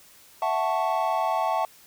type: chord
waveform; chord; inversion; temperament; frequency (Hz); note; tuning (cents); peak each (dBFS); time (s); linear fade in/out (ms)
triangle; F# minor seventh; third; equal; 659.3 / 740 / 880 / 1108.7; E5 / F#5 / A5 / C#6; 0 / 0 / 0 / 0; -26 / -26 / -25 / -28; 0.42-1.65; 2
effects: white hiss -53 dBFS RMS until 1.86 s